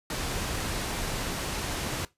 pink low-pass noise, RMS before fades -32 dBFS, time 0.1-2.05 s, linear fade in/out 2 ms, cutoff 11000 Hz, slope 12 dB/octave, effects noise-tail reverb RT60 0.2 s tail -19 dB re dry + resampled to 32000 Hz

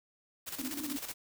white noise with tremolo, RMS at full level -39 dBFS, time 0.46-1.14 s, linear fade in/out 20 ms, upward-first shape square, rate 16 Hz, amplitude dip 60%
pink band-pass noise, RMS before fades -40 dBFS, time 0.58-0.98 s, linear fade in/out 20 ms, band 250 to 310 Hz, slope 96 dB/octave
effects none

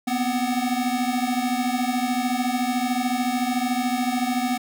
square tone cluster, 242.2 / 255.9 / 748 Hz, B3 / C4 / F#5, -34 / -38 / +19 cents, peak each -26 / -27 / -28 dBFS, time 0.07-4.58 s, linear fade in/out 10 ms, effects none

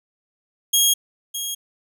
15% pulse tone with echo, 3271 Hz, G#7, 27 cents flat, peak -7 dBFS, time 0.73-0.94 s, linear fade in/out 10 ms, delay 610 ms, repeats 1, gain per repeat -11 dB, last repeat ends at 1.55 s, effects none

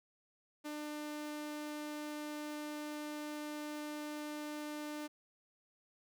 sawtooth tone, 299.2 Hz, D4, 32 cents sharp, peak -37 dBFS, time 0.64-5.08 s, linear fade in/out 20 ms, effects none

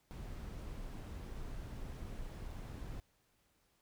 brown noise with dropouts, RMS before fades -45 dBFS, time 0.11-3 s, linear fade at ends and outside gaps 0 ms, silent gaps 2.505-2.51 s, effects pink hiss -75 dBFS RMS until 3.81 s

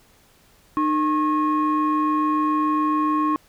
sine tone pair together, 304.5 / 1085.8 Hz, D#4 / C#6, -37 / -36 cents, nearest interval octave + minor seventh, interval 2201 cents, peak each -19 dBFS, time 0.77-3.36 s, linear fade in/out 0 ms, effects tanh soft clip ceiling -14 dBFS + pink hiss -56 dBFS RMS until 3.48 s

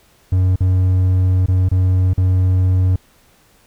triangle tone with dropouts, 92.5 Hz, F#2, in tune, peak -9 dBFS, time 0.32-2.96 s, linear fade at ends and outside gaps 5 ms, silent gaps 0.559-0.605 / 1.461-1.483 / 1.688-1.714 / 2.135-2.177 s, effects pink hiss -53 dBFS RMS until 3.66 s

